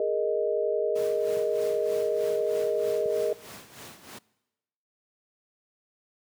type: chord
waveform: sine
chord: Ab suspended second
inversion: none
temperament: equal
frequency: 415.3 / 466.2 / 622.3 Hz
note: Ab4 / Bb4 / Eb5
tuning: 0 / 0 / 0 cents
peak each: -28 dBFS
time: 0-3.33 s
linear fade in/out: 2 ms
type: noise with tremolo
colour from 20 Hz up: pink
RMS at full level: -42 dBFS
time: 0.95-4.19 s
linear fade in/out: 10 ms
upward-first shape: sine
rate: 3.2 Hz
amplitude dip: 70%
type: clicks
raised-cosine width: 5 ms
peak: -29 dBFS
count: 2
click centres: 1.37 / 3.058 s
effects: noise-tail reverb RT60 1.0 s tail -22 dB re dry + high-pass 150 Hz 12 dB/octave

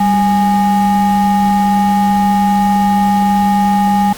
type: ring-modulated tone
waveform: triangle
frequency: 512 Hz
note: C5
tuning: 38 cents flat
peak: -4 dBFS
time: 0-4.13 s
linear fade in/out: 5 ms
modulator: 315 Hz
effects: pink hiss -30 dBFS RMS until 4.17 s + Opus 48 kbps

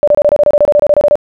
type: tone bursts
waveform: sine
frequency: 588 Hz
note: D5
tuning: 2 cents sharp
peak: -4 dBFS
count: 16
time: 0.03-1.155 s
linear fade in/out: 0 ms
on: 45 ms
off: 27 ms
effects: none

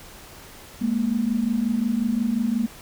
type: tone pair together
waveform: sine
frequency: 211.3 / 236.9 Hz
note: G#3 / A#3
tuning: +30 / +28 cents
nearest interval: major second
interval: 198 cents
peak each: -24 / -22 dBFS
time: 0.81-2.67 s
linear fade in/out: 10 ms
effects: pink hiss -44 dBFS RMS until 2.81 s

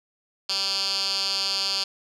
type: tone with band-pass filter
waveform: 10% pulse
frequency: 195.1 Hz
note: G3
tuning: 8 cents flat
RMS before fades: -26 dBFS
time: 0.49-1.84 s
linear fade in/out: 5 ms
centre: 4400 Hz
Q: 6.1
effects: none

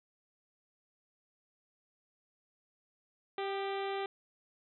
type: harmonic tone with a mistuned harmonic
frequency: 392 Hz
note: G4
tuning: in tune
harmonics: 1 / 2 / 3 / 4 / 5 / 6 / 7 / 8 / 9 / 10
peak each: -36 / -39 / -45 / -50 / -48 / -49 / -54 / -51 / -52 / -55 dBFS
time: 3.38-4.06 s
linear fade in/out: 2 ms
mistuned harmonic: 3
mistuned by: +45 cents
effects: none

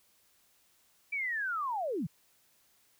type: linear sweep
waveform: sine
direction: down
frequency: 2345 to 125.9 Hz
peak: -31 dBFS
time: 1.12-2.07 s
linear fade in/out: 10 ms
effects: white hiss -68 dBFS RMS until 2.99 s

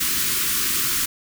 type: band-stop noise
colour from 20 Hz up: white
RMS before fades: -22 dBFS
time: 0-1.06 s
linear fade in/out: 10 ms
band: 400 to 1100 Hz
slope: 48 dB/octave
effects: none

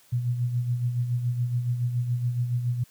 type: tone with tremolo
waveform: sine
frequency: 121.8 Hz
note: B2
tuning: 24 cents flat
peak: -21 dBFS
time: 0.12-2.84 s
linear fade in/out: 10 ms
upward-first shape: sine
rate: 7.1 Hz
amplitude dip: 55%
effects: white hiss -58 dBFS RMS until 2.9 s

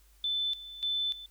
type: tone with tremolo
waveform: sine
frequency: 3520 Hz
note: A7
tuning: in tune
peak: -28 dBFS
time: 0.24-1.26 s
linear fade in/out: 2 ms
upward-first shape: square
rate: 1.7 Hz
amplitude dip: 80%
effects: added 50 Hz sine -59 dBFS peak until 1.3 s + white hiss -66 dBFS RMS until 1.3 s

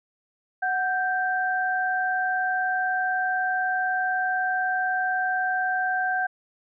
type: tone pair together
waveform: sine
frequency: 740 / 1568 Hz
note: F#5 / G6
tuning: 0 / 0 cents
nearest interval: octave + minor second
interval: 1300 cents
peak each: -25 dBFS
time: 0.62-6.27 s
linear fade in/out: 10 ms
effects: none

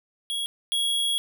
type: tone pair in turn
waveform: square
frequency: 3322 / 3322 Hz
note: G#7 / G#7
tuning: 0 / 0 cents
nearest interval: unison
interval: 0 cents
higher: neither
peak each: -27 / -23 dBFS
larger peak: second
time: 0.3-0.46 / 0.72-1.18 s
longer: second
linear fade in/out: 0 ms
effects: none

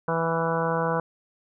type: harmonic tone with a mistuned harmonic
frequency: 164.81 Hz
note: E3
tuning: in tune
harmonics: 1 / 2 / 3 / 4 / 5 / 6 / 7 / 8 / 9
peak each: -29 / -37 / -27 / -32 / -33 / -30 / -34 / -35 / -34 dBFS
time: 0.08-1 s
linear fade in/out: 2 ms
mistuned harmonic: 8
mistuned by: +21 cents
effects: none

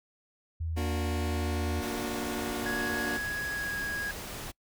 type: tone with vibrato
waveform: sine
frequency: 81.5 Hz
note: E2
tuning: 19 cents flat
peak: -30 dBFS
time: 0.6-1.81 s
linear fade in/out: 10 ms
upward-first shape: triangle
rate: 5.3 Hz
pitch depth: 8 cents each way
type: chord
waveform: sawtooth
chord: Bb augmented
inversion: none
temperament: just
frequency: 233.1 / 291.4 / 364.2 Hz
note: Bb3 / D4 / F#4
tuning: 0 / -13 / -27 cents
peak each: -32 / -33 / -33 dBFS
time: 0.76-3.18 s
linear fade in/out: 20 ms
type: noise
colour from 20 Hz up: pink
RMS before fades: -40 dBFS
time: 1.81-4.52 s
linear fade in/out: 20 ms
type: tone with pitch glide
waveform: triangle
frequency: 1666 to 1650.7 Hz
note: G#6 to G#6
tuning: +5 to -11 cents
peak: -30 dBFS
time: 2.66-4.11 s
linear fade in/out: 2 ms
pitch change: -16 cents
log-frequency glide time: 3.5-3.75 s
effects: noise-tail reverb RT60 0.1 s tail -25 dB re dry

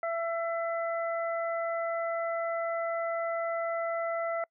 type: harmonic tone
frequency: 669 Hz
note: E5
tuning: 25 cents sharp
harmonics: 1 / 2 / 3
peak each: -30 / -36 / -40 dBFS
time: 0.03-4.44 s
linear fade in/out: 2 ms
effects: noise-tail reverb RT60 0.1 s tail -26 dB re dry

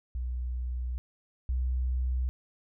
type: tone pair in turn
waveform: sine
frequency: 61.74 / 63.04 Hz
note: B1 / B1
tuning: 0 / +36 cents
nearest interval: unison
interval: 36 cents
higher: second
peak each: -30 / -26 dBFS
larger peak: second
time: 0.15-0.98 / 1.49-2.29 s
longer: first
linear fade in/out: 0 ms
effects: none

